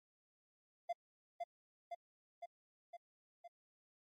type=tone with echo; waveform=triangle; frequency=690 Hz; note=F5; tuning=21 cents flat; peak=-34 dBFS; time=0.89-0.93 s; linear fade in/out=10 ms; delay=510 ms; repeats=5; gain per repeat=-3 dB; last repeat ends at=3.48 s; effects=AAC 48 kbps